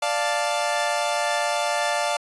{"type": "chord", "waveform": "sawtooth", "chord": "D minor", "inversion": "none", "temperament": "equal", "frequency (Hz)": [587.3, 698.5, 880], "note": ["D5", "F5", "A5"], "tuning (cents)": [0, 0, 0], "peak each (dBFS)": [-22, -22, -23], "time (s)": [0.02, 2.17], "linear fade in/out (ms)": 5, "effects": ["resampled to 24000 Hz"]}